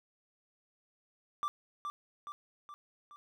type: tone with echo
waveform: triangle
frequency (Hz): 1174.7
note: D6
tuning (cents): 0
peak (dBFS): -29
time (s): 1.43-1.48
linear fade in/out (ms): 0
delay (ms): 420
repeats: 4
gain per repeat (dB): -5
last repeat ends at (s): 3.16
effects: none